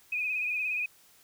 sine tone with vibrato, 2489 Hz, D#7, in tune, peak -28 dBFS, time 0.12-0.86 s, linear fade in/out 5 ms, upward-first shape sine, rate 17 Hz, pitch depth 51 cents each way, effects white hiss -60 dBFS RMS until 1.23 s

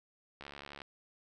click train, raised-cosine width 0.3 ms, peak -30 dBFS, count 30, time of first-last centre 0.41-0.818 s, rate 71.1 Hz, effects 12-bit

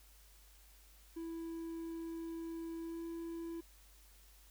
triangle tone with pitch glide, 330.4 to 333.7 Hz, E4 to E4, +4 to +21 cents, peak -39 dBFS, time 1.16-3.61 s, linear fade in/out 10 ms, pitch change +17 cents, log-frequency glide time 2.82-3.03 s, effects added 50 Hz sine -61 dBFS peak until 4.5 s + white hiss -65 dBFS RMS until 4.5 s

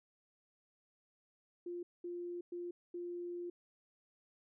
sine tone bursts at uneven times, 349.9 Hz, F4, 3 cents sharp, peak -40 dBFS, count 4, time 1.66-1.83 / 2.04-2.41 / 2.52-2.71 / 2.94-3.5 s, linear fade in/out 5 ms, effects none

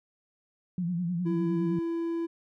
sine tone with vibrato, 174.61 Hz, F3, in tune, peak -27 dBFS, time 0.78-1.79 s, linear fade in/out 2 ms, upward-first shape sine, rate 9.7 Hz, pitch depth 82 cents each way
triangle tone, 334.4 Hz, E4, 25 cents sharp, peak -26 dBFS, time 1.25-2.27 s, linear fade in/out 20 ms
effects none

